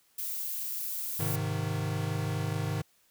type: noise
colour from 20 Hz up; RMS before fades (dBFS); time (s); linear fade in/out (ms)
violet; -35; 0.18-1.36; 5
type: chord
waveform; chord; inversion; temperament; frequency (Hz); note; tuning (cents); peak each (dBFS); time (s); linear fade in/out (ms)
square; Ab major; none; equal; 103.83 / 130.81 / 155.56; Ab2 / C3 / Eb3; 0 / 0 / 0; -34 / -37 / -34; 1.19-2.82; 10
effects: white hiss -67 dBFS RMS until 3.1 s